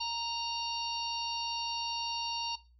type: harmonic tone with a mistuned harmonic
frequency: 932.3 Hz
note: A#5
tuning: in tune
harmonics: 1 / 3 / 4 / 5 / 6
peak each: -37 / -39 / -44 / -36 / -44 dBFS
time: 0-2.56 s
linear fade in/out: 10 ms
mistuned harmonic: 5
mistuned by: -59 cents
effects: noise-tail reverb RT60 0.3 s tail -19 dB re dry + added 60 Hz sine -59 dBFS peak until 2.79 s